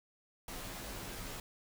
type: noise with comb filter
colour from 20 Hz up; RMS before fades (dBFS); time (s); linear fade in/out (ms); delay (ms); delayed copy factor
pink; -44; 0.48-1.4; 2; 13; -0.9
effects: none